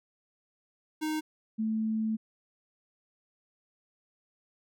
square / sine tone pair in turn, 310 / 219.7 Hz, D#4 / A3, -6 / -2 cents, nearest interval tritone, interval 596 cents, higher first, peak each -30 / -27 dBFS, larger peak second, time 1.01-1.21 / 1.58-2.17 s, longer second, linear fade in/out 20 ms, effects none

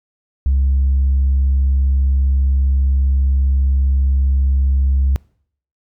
sine tone, 67.5 Hz, C#2, 45 cents flat, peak -10 dBFS, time 0.46-5.16 s, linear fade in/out 0 ms, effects noise-tail reverb RT60 0.6 s tail -25 dB re dry + tanh soft clip ceiling -9 dBFS

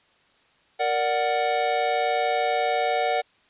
square chord, Bb augmented, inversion none, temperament equal, 466.2 / 587.3 / 740 Hz, Bb4 / D5 / F#5, 0 / 0 / 0 cents, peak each -29 / -28 / -24 dBFS, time 0.79-3.22 s, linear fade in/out 20 ms, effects white hiss -61 dBFS RMS until 3.49 s + resampled to 8000 Hz

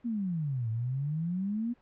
sine exponential two-way sweep, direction down then up, 244.9 to 109.5 to 244.9 Hz, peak -29 dBFS, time 0.04-1.74 s, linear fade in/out 20 ms, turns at 0.7 s, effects pink hiss -65 dBFS RMS until 1.81 s + low-pass 2000 Hz 12 dB/octave

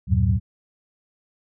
sine tone cluster, 77.6 / 96 / 112.5 / 125.8 / 186.4 Hz, D#2 / G2 / A2 / B2 / F#3, -4 / -36 / +39 / +32 / +13 cents, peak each -21 / -21 / -22 / -27 / -25 dBFS, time 0.07-0.4 s, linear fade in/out 50 ms, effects none

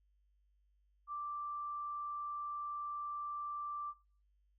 sine tone, 1174.7 Hz, D6, in tune, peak -39 dBFS, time 1.07-3.94 s, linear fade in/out 50 ms, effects noise-tail reverb RT60 0.4 s tail -18 dB re dry + added 50 Hz sine -70 dBFS peak until 4.58 s

